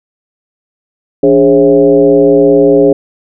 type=tone with frequency modulation; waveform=sine; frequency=414.4 Hz; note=G#4; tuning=4 cents flat; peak=-3 dBFS; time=1.23-2.93 s; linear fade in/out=5 ms; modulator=125 Hz; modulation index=1.2; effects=none